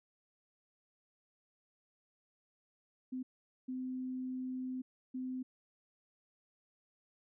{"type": "tone bursts at uneven times", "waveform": "sine", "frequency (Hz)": 256.5, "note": "C4", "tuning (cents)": -34, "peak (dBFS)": -37, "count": 3, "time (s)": [[3.12, 3.23], [3.68, 4.82], [5.14, 5.43]], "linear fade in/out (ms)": 10, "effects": []}